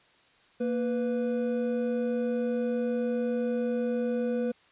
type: tone pair together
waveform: triangle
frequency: 233.1 / 493.9 Hz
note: A#3 / B4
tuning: 0 / 0 cents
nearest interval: octave + minor second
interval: 1300 cents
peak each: -27 dBFS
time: 0.6-4.52 s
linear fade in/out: 10 ms
effects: white hiss -61 dBFS RMS until 4.71 s + resampled to 8000 Hz